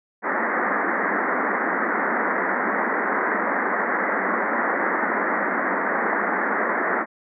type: band-pass noise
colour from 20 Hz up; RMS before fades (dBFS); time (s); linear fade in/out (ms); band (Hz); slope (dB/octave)
white; -23; 0.22-7.06; 50; 190 to 2000; 96
effects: none